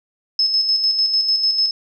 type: tone with tremolo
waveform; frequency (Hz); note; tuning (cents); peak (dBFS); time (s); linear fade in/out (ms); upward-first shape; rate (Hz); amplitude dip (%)
sine; 5200; E8; -24; -13; 0.39-1.71; 2; square; 6.7; 45
effects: none